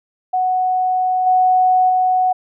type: tone with level steps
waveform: sine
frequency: 740 Hz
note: F#5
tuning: in tune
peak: -14 / -10 / -12 dBFS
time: 0.33-2.33 s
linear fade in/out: 10 ms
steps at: 1.26 / 1.89 s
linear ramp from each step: 10 ms
effects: none